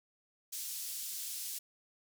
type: band-pass noise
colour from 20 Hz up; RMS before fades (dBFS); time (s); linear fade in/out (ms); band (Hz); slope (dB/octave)
white; -41; 0.52-1.59; 10; 4500 to 15000; 12
effects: none